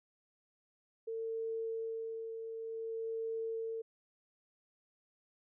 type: tone with tremolo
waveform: sine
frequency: 450.8 Hz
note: A4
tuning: 42 cents sharp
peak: -35 dBFS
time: 1.07-3.82 s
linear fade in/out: 10 ms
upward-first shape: sine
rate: 0.55 Hz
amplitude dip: 45%
effects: none